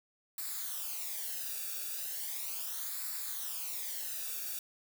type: noise with flanger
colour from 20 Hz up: blue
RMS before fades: -39 dBFS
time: 0.38-4.59 s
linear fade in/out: 2 ms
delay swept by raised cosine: 0.32 to 0.98 ms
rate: 0.37 Hz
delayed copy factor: -0.7
effects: none